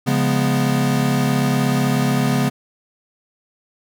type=chord; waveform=square; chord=C# dominant seventh; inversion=none; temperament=equal; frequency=138.59 / 174.61 / 207.7 / 246.9 Hz; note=C#3 / E#3 / G#3 / B3; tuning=0 / 0 / 0 / 0 cents; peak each=-20 / -26 / -24 / -21 dBFS; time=0.06-2.5 s; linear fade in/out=20 ms; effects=none